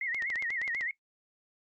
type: tone with vibrato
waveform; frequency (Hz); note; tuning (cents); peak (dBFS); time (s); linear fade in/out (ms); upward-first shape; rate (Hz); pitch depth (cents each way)
sine; 2000; B6; +21; -31; 0.01-0.91; 2; sine; 8.1; 150
type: clicks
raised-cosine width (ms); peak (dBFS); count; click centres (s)
0.2; -24; 10; 0.146 / 0.223 / 0.302 / 0.357 / 0.424 / 0.504 / 0.616 / 0.678 / 0.748 / 0.81
effects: noise-tail reverb RT60 0.1 s tail -18 dB re dry + Opus 48 kbps